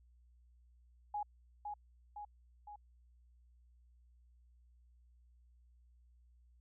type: tone with echo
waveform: sine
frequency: 830.6 Hz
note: G#5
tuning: in tune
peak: -36 dBFS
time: 1.14-1.23 s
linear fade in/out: 5 ms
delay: 510 ms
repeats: 3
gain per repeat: -4 dB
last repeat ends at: 2.76 s
effects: added 60 Hz sine -63 dBFS peak until 6.6 s